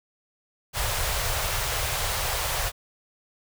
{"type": "band-stop noise", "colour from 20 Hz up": "pink", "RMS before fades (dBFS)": -27, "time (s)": [0.73, 2.72], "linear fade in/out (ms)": 50, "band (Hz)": [120, 510], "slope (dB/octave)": 24, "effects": []}